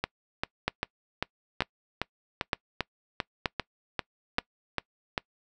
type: two click trains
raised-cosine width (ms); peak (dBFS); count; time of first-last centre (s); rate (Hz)
0.3; -9 / -11; 5 / 14; 0.68-4.384 / 0.04-5.178; 1.08 / 2.53
effects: noise-tail reverb RT60 0.1 s tail -24 dB re dry